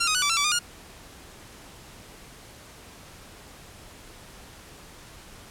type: tone with pitch steps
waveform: 10% pulse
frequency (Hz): 1378 / 1253 / 1481 / 1160 / 1345 / 1153 / 1214 / 1424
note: F6 / D#6 / F#6 / D6 / E6 / D6 / D#6 / F6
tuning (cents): -24 / +12 / +1 / -22 / +34 / -32 / -43 / +33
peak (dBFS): -13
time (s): 0-0.592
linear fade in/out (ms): 10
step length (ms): 74
effects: pink hiss -47 dBFS RMS until 5.5 s + low-pass 12000 Hz 12 dB/octave